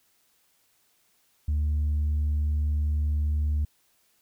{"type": "tone with tanh clipping", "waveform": "sine", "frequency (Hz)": 74.8, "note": "D2", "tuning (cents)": 32, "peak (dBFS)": -23, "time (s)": [1.48, 3.65], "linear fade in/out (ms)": 5, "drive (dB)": 1, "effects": ["white hiss -67 dBFS RMS until 4.21 s"]}